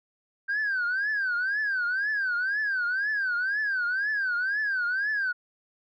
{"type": "tone with vibrato", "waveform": "sine", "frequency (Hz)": 1568, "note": "G6", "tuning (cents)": 0, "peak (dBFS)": -23, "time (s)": [0.48, 5.33], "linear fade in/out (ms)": 20, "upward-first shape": "triangle", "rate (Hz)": 2, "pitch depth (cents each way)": 200, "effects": ["tanh soft clip ceiling -22 dBFS"]}